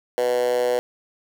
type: tone with high-pass filter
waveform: 10% pulse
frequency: 123.47 Hz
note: B2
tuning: in tune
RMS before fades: -21 dBFS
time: 0.18-0.79 s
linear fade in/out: 0 ms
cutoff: 510 Hz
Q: 5.2
effects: none